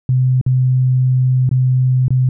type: tone with dropouts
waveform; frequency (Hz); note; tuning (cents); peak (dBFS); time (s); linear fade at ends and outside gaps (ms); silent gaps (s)
sine; 128.3; C3; -34; -10; 0.09-2.29; 2; 0.413-0.463 / 1.492-1.513 / 2.082-2.105
effects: none